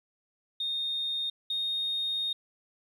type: tone pair in turn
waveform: sine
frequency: 3680 / 3701 Hz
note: A#7 / A#7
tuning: -23 / -13 cents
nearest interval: unison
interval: 10 cents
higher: second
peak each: -28 / -27 dBFS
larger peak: second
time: 0.6-1.3 / 1.5-2.33 s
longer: second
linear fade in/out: 5 ms
effects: tanh soft clip ceiling -24 dBFS + 11-bit